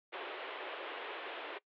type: band-pass noise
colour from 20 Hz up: pink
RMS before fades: -44 dBFS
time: 0.12-1.59 s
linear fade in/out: 20 ms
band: 350 to 3400 Hz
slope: 48 dB/octave
effects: noise-tail reverb RT60 0.1 s tail -22 dB re dry